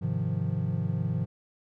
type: chord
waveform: triangle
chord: F minor seventh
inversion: first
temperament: equal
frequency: 103.83 / 130.81 / 155.56 / 174.61 Hz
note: Ab2 / C3 / Eb3 / F3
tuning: 0 / 0 / 0 / 0 cents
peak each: -30 dBFS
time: 0.01-1.26 s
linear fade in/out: 20 ms
effects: none